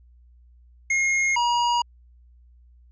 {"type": "tone pair in turn", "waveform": "square", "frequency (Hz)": [2146, 955.9], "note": ["C7", "A#5"], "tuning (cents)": [43, 43], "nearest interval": "octave + major second", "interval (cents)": 1400, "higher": "first", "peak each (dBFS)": -20, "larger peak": "neither", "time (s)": [[0.9, 1.36], [1.36, 1.82]], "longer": "neither", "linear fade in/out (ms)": 5, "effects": ["added 60 Hz sine -50 dBFS peak until 2.91 s", "resampled to 16000 Hz"]}